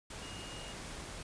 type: tone in noise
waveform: sine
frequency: 2857 Hz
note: F7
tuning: 39 cents sharp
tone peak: -50 dBFS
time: 0.22-0.73 s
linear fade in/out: 5 ms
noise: pink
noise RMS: -45 dBFS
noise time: 0.1-1.23 s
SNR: -8 dB
effects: resampled to 22050 Hz